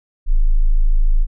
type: tone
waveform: sine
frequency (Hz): 26.77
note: A0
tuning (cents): -47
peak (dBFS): -9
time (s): 0.26-1.27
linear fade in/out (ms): 50
effects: none